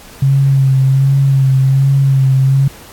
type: tone with vibrato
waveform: sine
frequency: 135.2 Hz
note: C#3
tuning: 43 cents flat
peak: -7 dBFS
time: 0.22-2.68 s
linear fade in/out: 5 ms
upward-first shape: sine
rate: 1.3 Hz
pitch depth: 30 cents each way
effects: pink hiss -37 dBFS RMS until 2.92 s + AAC 64 kbps